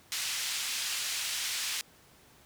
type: band-pass noise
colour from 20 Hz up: pink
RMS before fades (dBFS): -34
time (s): 0.12-1.81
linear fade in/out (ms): 0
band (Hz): 2600 to 9100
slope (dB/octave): 12
effects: pink hiss -59 dBFS RMS until 2.45 s + high-pass 60 Hz 12 dB/octave